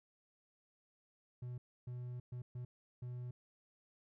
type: tone bursts at uneven times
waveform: triangle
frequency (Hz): 123.47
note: B2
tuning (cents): 0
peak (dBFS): -40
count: 5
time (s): 1.42-1.58 / 1.87-2.2 / 2.32-2.42 / 2.55-2.65 / 3.02-3.31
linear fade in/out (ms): 5
effects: none